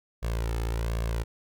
sawtooth tone with flanger, 56.7 Hz, A#1, 47 cents flat, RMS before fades -29 dBFS, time 0.22-1.24 s, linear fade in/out 20 ms, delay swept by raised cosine 1.8 to 2.32 ms, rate 1.3 Hz, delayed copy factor +0.65, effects none

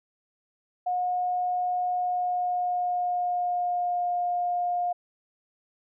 sine tone with pitch glide, 722 to 709.2 Hz, F#5 to F5, -43 to +26 cents, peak -24 dBFS, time 0.86-4.93 s, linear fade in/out 10 ms, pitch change -31 cents, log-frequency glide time 1.95-4.09 s, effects none

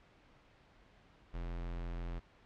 square tone, 42.98 Hz, F1, 27 cents flat, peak -39 dBFS, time 1.33-2.2 s, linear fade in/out 20 ms, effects pink hiss -64 dBFS RMS until 2.45 s + low-pass 3000 Hz 12 dB/octave

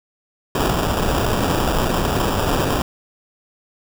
pink noise with sample-and-hold, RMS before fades -19 dBFS, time 0.55-2.82 s, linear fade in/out 2 ms, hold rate 2100 Hz, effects none

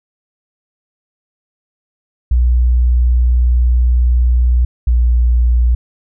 sine tone pair in turn, 60.9 / 59.92 Hz, B1 / A#1, -24 / +48 cents, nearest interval unison, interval 28 cents, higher first, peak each -8 dBFS, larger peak neither, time 2.31-4.65 / 4.87-5.75 s, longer first, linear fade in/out 5 ms, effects none

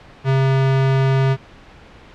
square tone, 134.1 Hz, C3, 43 cents sharp, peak -14 dBFS, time 0.24-1.37 s, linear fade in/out 50 ms, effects pink hiss -43 dBFS RMS until 2.14 s + low-pass 3000 Hz 12 dB/octave

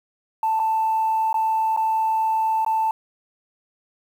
sine tone with dropouts, 884 Hz, A5, 8 cents sharp, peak -17 dBFS, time 0.43-2.91 s, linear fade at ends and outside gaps 2 ms, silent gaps 0.594-0.598 / 1.329-1.342 / 1.764-1.773 / 2.648-2.663 s, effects tanh soft clip ceiling -14 dBFS + 8-bit

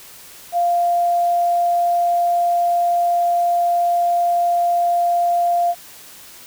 sine tone, 696 Hz, F5, 6 cents flat, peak -14 dBFS, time 0.52-5.75 s, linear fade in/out 50 ms, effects white hiss -41 dBFS RMS until 6.46 s

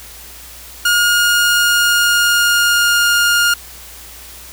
sawtooth tone with pitch glide, 1428 to 1415.7 Hz, F6 to F6, +38 to +23 cents, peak -7 dBFS, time 0.85-3.54 s, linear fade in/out 5 ms, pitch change -15 cents, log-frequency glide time 1.05-2.99 s, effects added 60 Hz sine -41 dBFS peak until 4.52 s + white hiss -36 dBFS RMS until 4.52 s

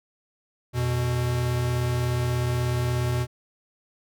square tone pair together, 86.26 / 122.9 Hz, F2 / B2, -21 / -8 cents, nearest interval tritone, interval 613 cents, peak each -31 / -24 dBFS, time 0.73-3.27 s, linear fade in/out 50 ms, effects none

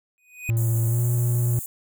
square tone with exponential growth, 2489 Hz, D#7, in tune, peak -27 dBFS, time 0.18-0.5 s, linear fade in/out 0 ms, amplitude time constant 69 ms
triangle tone with pitch glide, 114.5 to 119.92 Hz, A#2 to A#2, -31 to +49 cents, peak -17 dBFS, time 0.49-1.59 s, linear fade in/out 0 ms, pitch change +80 cents, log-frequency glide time 0.88-1 s
white high-pass noise, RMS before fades -34 dBFS, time 0.57-1.66 s, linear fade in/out 0 ms, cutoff 6700 Hz, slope 96 dB/octave
effects none

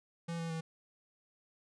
square tone with pitch steps, 168.2 / 165.8 / 162.3 Hz, E3 / E3 / E3, +35 / +10 / -27 cents, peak -37 dBFS, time 0.28-0.61 s, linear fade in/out 10 ms, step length 110 ms, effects resampled to 22050 Hz

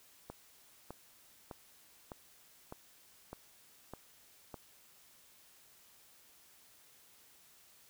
click train, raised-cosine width 1 ms, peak -30 dBFS, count 8, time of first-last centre 0.3-4.542 s, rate 1.65 Hz, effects white hiss -63 dBFS RMS until 7.89 s

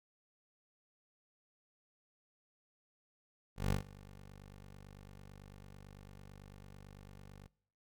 15% pulse tone with ADSR envelope, 49 Hz, G1, in tune, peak -23 dBFS, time 3.56-7.48 s, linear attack 150 ms, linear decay 120 ms, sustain -23 dB, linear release 14 ms, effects noise-tail reverb RT60 0.6 s tail -23 dB re dry

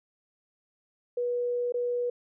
sine tone with dropouts, 486.2 Hz, B4, 27 cents flat, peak -26 dBFS, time 1.17-2.1 s, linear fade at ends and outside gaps 5 ms, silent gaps 1.723-1.741 s, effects none

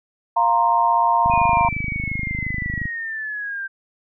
sine chord, F suspended fourth, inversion none, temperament just, 698.5 / 931.3 / 1047.7 Hz, F5 / Bb5 / C6, 0 / -2 / +2 cents, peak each -21 / -16 / -21 dBFS, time 0.36-1.69 s, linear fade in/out 10 ms
click train, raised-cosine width 5 ms, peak -15 dBFS, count 42, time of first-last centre 1.26-2.855 s, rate 25.7 Hz
sine linear sweep, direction down, 2489 to 1568 Hz, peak -25 dBFS, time 1.3-3.68 s, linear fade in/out 20 ms
effects none

